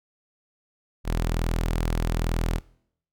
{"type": "tone", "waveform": "sawtooth", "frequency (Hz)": 41.13, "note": "E1", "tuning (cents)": -3, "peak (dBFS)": -19, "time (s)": [1.04, 2.61], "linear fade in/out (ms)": 50, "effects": ["noise-tail reverb RT60 0.7 s tail -23 dB re dry"]}